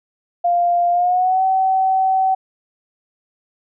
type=tone with pitch glide; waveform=sine; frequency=698 to 761.2 Hz; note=F5 to F#5; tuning=-1 to +49 cents; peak=-13 dBFS; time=0.44-2.35 s; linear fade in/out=10 ms; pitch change=+150 cents; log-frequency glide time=0.91-1.43 s; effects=none